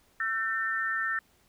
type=tone cluster; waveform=sine; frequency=1340 / 1545 / 1804 Hz; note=E6 / G6 / A6; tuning=+28 / -26 / +43 cents; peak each=-33 / -36 / -29 dBFS; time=0.2-1.19 s; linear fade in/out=2 ms; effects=pink hiss -65 dBFS RMS until 1.48 s